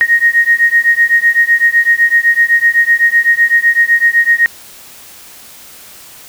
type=beating tone pair; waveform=sine; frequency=1864.7 / 1872.6 Hz; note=A#6 / A#6; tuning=0 / +7 cents; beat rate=7.9 Hz; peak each=-10 dBFS; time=0.01-4.46 s; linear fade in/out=0 ms; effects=white hiss -36 dBFS RMS until 6.28 s